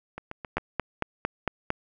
two click trains, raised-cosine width 0.5 ms, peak -10 / -21 dBFS, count 6 / 4, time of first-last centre 0.57-1.704 / 0.18-0.582 s, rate 4.41 / 7.47 Hz, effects none

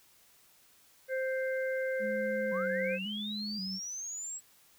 harmonic tone, 523.3 Hz, C5, in tune, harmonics 1 / 3 / 4, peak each -31 / -38 / -43 dBFS, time 1.08-2.99 s, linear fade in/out 50 ms
sine tone with vibrato, 200 Hz, G3, 35 cents sharp, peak -37 dBFS, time 1.99-3.8 s, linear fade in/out 50 ms, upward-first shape square, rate 0.94 Hz, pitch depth 83 cents each way
sine linear sweep, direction up, 932.3 to 7780 Hz, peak -37 dBFS, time 2.51-4.41 s, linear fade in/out 50 ms
effects white hiss -63 dBFS RMS until 4.78 s

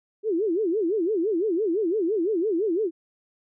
sine tone with vibrato, 381 Hz, G4, 49 cents flat, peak -21 dBFS, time 0.23-2.91 s, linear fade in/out 50 ms, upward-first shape sine, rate 5.9 Hz, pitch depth 280 cents each way, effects none

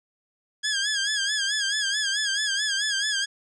15% pulse tone with vibrato, 1651 Hz, G#6, 11 cents flat, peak -17 dBFS, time 0.63-3.26 s, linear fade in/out 20 ms, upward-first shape sine, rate 4.6 Hz, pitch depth 85 cents each way, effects resampled to 22050 Hz

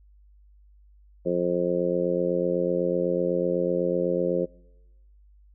harmonic tone, 88 Hz, F2, 14 cents sharp, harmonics 2 / 3 / 4 / 5 / 6 / 7, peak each -30 / -34 / -28 / -29 / -26 / -37 dBFS, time 1.25-4.46 s, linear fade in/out 20 ms, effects noise-tail reverb RT60 1.0 s tail -25 dB re dry + added 50 Hz sine -52 dBFS peak until 5.54 s

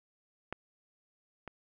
clicks, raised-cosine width 0.5 ms, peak -21 / -27 dBFS, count 2, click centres 0.526 / 1.477 s, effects none

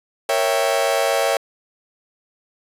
40% pulse chord, A# diminished seventh, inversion none, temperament equal, 466.2 / 554.4 / 659.3 / 784 Hz, A#4 / C#5 / E5 / G5, 0 / 0 / 0 / 0 cents, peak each -24 / -20 / -21 / -23 dBFS, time 0.29-1.37 s, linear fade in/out 2 ms, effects resampled to 32000 Hz + 7-bit

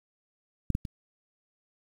clicks, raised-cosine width 5 ms, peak -13 / -15 / -24 dBFS, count 3, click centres 0.703 / 0.751 / 0.852 s, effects 8-bit

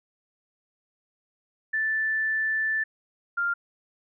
sine tone pair in turn, 1760 / 1396.9 Hz, A6 / F6, 0 / 0 cents, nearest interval major third, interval 400 cents, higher first, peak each -23 dBFS, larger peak neither, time 1.73-2.84 / 3.37-3.54 s, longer first, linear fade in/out 10 ms, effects none

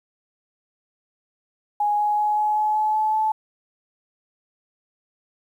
sine tone with pitch steps, 830.6 / 835.9 / 841.2 / 846.6 / 852 / 857.4 / 862.9 / 868.4 Hz, G#5 / G#5 / G#5 / G#5 / G#5 / A5 / A5 / A5, 0 / +11 / +22 / +33 / +44 / -45 / -34 / -23 cents, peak -18 dBFS, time 1.8-3.32 s, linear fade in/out 5 ms, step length 190 ms, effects 9-bit

